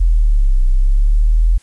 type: linear two-way sweep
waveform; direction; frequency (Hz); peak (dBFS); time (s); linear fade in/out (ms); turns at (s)
sine; down then up; 42.4 to 30.87 to 42.4; -8; 0-1.58; 10; 0.63
effects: white hiss -51 dBFS RMS until 1.62 s + resampled to 24000 Hz